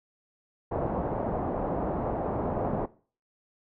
white low-pass noise, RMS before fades -30 dBFS, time 0.71-2.86 s, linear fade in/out 10 ms, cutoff 810 Hz, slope 24 dB/octave, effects noise-tail reverb RT60 0.4 s tail -19 dB re dry

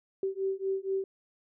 sine beating tone pair, 384 / 388.2 Hz, G4 / G4, -36 / -17 cents, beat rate 4.2 Hz, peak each -32 / -32 dBFS, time 0.23-1.04 s, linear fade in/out 2 ms, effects none

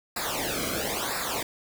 pink noise with flanger, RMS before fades -30 dBFS, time 0.16-1.43 s, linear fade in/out 5 ms, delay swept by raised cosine 0.32 to 1.12 ms, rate 1 Hz, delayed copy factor -0.85, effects none

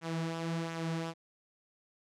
sawtooth tone with flanger, 164.81 Hz, E3, in tune, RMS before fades -36 dBFS, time 0.01-1.14 s, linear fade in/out 50 ms, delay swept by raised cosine 0.21 to 5.61 ms, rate 1.4 Hz, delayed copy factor -0.5, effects low-pass 7000 Hz 12 dB/octave

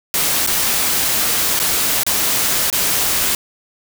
white noise with dropouts, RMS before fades -17 dBFS, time 0.14-3.35 s, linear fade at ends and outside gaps 1 ms, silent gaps 0.465-0.473 / 1.592-1.599 / 2.034-2.065 / 2.701-2.727 s, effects none

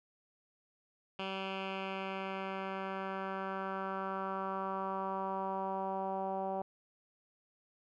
10% pulse tone with low-pass filter sweep, 192.1 Hz, G3, 35 cents flat, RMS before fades -38 dBFS, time 1.19-6.62 s, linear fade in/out 2 ms, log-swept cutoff 2900 to 740 Hz, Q 2.8, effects none

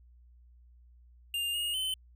square tone with pitch steps, 2805 / 2857 / 3055 Hz, F7 / F7 / G7, +7 / +39 / -45 cents, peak -31 dBFS, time 1.34-1.94 s, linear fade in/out 2 ms, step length 200 ms, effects added 60 Hz sine -55 dBFS peak until 2.15 s

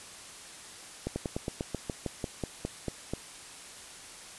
slowing click train, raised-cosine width 2 ms, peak -18 dBFS, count 14, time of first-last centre 1.07-3.136 s, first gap 90 ms, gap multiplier 1.09, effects white hiss -47 dBFS RMS until 4.38 s + resampled to 24000 Hz

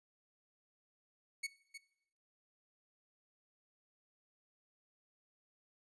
sawtooth tone with echo, 2217 Hz, C#7, in tune, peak -33 dBFS, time 1.43-1.47 s, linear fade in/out 10 ms, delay 310 ms, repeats 1, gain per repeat -10 dB, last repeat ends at 1.78 s, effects noise-tail reverb RT60 0.7 s tail -18 dB re dry + resampled to 24000 Hz

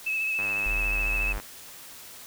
sine tone with vibrato, 2601 Hz, E7, 24 cents flat, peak -25 dBFS, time 0.06-1.33 s, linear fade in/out 10 ms, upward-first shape sine, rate 14 Hz, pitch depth 31 cents each way
click train, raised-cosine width 0.5 ms, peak -23 dBFS, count 103, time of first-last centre 0.39-1.4 s, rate 101 Hz
sine tone, 41.2 Hz, E1, in tune, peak -28 dBFS, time 0.66-1.38 s, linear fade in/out 0 ms
effects white hiss -45 dBFS RMS until 2.26 s

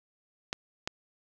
clicks, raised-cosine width 0.2 ms, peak -14 dBFS, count 2, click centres 0.529 / 0.875 s, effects none

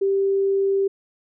sine tone, 392 Hz, G4, in tune, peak -17 dBFS, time 0.01-0.88 s, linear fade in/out 10 ms, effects none

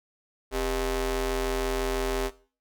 sawtooth ring-modulated tone, 220 Hz, A3, in tune, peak -19 dBFS, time 0.51-2.31 s, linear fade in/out 50 ms, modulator 177 Hz, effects noise-tail reverb RT60 0.4 s tail -18 dB re dry

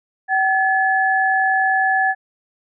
sine tone pair together, 763.5 / 1714 Hz, G5 / A6, -46 / -46 cents, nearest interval octave + major second, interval 1400 cents, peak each -17 dBFS, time 0.28-2.15 s, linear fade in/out 50 ms, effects none

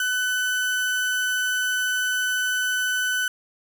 35% pulse tone, 1502 Hz, F#6, 26 cents sharp, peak -20 dBFS, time 0-3.28 s, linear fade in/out 2 ms, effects none

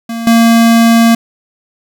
square tone with level steps, 230 Hz, A#3, 23 cents flat, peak -18 / -5 dBFS, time 0.09-1.15 s, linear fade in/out 5 ms, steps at 0.27 s, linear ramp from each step 2 ms, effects none

